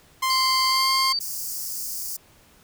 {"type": "tone with pitch glide", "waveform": "sawtooth", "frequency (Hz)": [1046.5, 1060.5], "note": ["C6", "C6"], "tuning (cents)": [0, 23], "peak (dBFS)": -17, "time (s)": [0.22, 1.13], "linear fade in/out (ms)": 10, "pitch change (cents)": 23, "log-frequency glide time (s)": [0.68, 0.9]}
{"type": "tone", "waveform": "sine", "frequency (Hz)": 4608, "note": "D8", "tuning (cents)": -34, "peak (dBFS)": -22, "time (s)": [0.3, 1.19], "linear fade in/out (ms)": 2}
{"type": "high-pass noise", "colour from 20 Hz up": "white", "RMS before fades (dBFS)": -31, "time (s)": [1.2, 2.17], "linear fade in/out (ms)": 10, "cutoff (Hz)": 4600, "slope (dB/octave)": 96}
{"effects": ["pink hiss -55 dBFS RMS until 2.63 s"]}